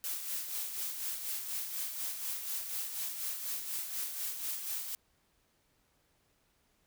blue noise with tremolo, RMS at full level -36 dBFS, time 0.04-4.95 s, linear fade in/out 0 ms, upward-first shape sine, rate 4.1 Hz, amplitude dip 50%, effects pink hiss -73 dBFS RMS until 6.86 s

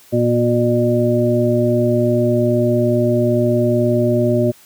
harmonic tone with a mistuned harmonic, 120.3 Hz, B2, 45 cents flat, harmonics 1 / 2 / 3 / 5, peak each -18 / -18 / -18 / -18 dBFS, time 0.12-4.52 s, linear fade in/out 20 ms, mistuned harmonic 1, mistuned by -31 cents, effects white hiss -47 dBFS RMS until 4.65 s + high-pass 60 Hz 12 dB/octave

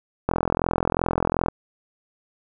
click train, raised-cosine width 1 ms, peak -6 dBFS, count 52, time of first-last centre 0.29-1.484 s, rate 42.7 Hz, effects none

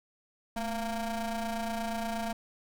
30% pulse ring-modulated tone, 233.1 Hz, A#3, in tune, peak -26 dBFS, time 0.56-2.33 s, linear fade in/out 5 ms, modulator 452 Hz, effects none

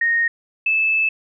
sine tone pair in turn, 1857 / 2621 Hz, A#6 / E7, -7 / -11 cents, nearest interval tritone, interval 596 cents, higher second, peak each -15 dBFS, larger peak neither, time 0.01-0.28 / 0.66-1.09 s, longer second, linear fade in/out 5 ms, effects none

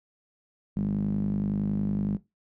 sawtooth tone with band-pass filter, 50.8 Hz, G#1, 38 cents flat, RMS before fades -28 dBFS, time 0.76-2.17 s, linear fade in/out 5 ms, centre 190 Hz, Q 5.8, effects noise-tail reverb RT60 0.2 s tail -17 dB re dry

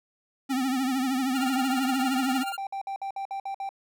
square tone with vibrato, 261.6 Hz, C4, in tune, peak -25 dBFS, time 0.49-2.44 s, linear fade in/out 20 ms, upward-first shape triangle, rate 13 Hz, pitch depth 100 cents each way
25% pulse tone with tremolo, 1396.9 Hz, F6, in tune, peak -26 dBFS, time 1.35-2.57 s, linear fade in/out 5 ms, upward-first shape triangle, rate 17 Hz, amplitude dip 90%
triangle tone bursts, 784 Hz, G5, in tune, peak -28 dBFS, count 16, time 1.41-3.691 s, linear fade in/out 2 ms, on 91 ms, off 55 ms
effects none

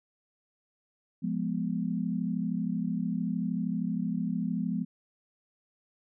sine chord, F diminished, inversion none, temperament equal, 174.61 / 207.7 / 246.9 Hz, F3 / Ab3 / Cb4, 0 / 0 / 0 cents, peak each -32 / -32 / -33 dBFS, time 1.22-4.85 s, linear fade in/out 20 ms, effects none

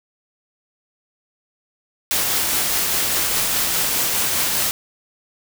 white noise with tremolo, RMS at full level -19 dBFS, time 2.11-4.71 s, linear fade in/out 0 ms, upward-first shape triangle, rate 4.9 Hz, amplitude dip 25%, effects none

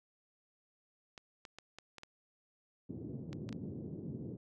clicks, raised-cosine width 0.2 ms, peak -31 dBFS, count 9, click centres 1.178 / 1.452 / 1.586 / 1.786 / 1.983 / 2.034 / 3.33 / 3.491 / 3.527 s
pink band-pass noise, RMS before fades -44 dBFS, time 2.89-4.37 s, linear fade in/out 5 ms, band 110 to 360 Hz, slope 24 dB/octave
effects none

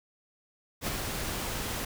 pink noise with ADSR envelope, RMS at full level -30 dBFS, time 0.81-1.85 s, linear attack 63 ms, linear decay 21 ms, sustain -4 dB, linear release 5 ms, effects none

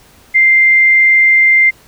sine tone, 2093 Hz, C7, in tune, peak -5 dBFS, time 0.34-1.71 s, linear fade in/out 20 ms, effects pink hiss -45 dBFS RMS until 1.87 s

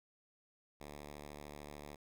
5% pulse tone, 73.42 Hz, D2, in tune, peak -37 dBFS, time 0.8-1.96 s, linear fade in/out 10 ms, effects none

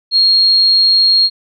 sine tone, 4262 Hz, C8, 31 cents sharp, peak -7 dBFS, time 0.11-1.3 s, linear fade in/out 50 ms, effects none

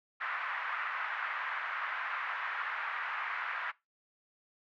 pink band-pass noise, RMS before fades -37 dBFS, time 0.2-3.72 s, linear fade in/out 20 ms, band 1100 to 2000 Hz, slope 24 dB/octave, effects noise-tail reverb RT60 0.2 s tail -20 dB re dry

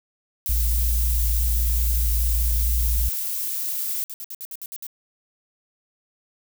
violet noise, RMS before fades -27 dBFS, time 0.46-4.04 s, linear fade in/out 0 ms
sine tone, 57.7 Hz, A#1, 17 cents flat, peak -19 dBFS, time 0.49-3.09 s, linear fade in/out 5 ms
violet noise bursts, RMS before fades -34 dBFS, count 12, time 3.68-4.867 s, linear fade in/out 0 ms, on 43 ms, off 61 ms
effects none

